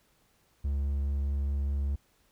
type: tone with vibrato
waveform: triangle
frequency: 70.1 Hz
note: C#2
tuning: 20 cents sharp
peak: -25 dBFS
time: 0.64-1.96 s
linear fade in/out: 10 ms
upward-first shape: triangle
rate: 4.8 Hz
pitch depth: 10 cents each way
effects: pink hiss -68 dBFS RMS until 2.31 s